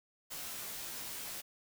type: noise with comb filter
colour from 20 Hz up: white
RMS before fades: -43 dBFS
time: 0.3-1.42 s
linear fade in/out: 20 ms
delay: 16 ms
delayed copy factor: -0.75
effects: none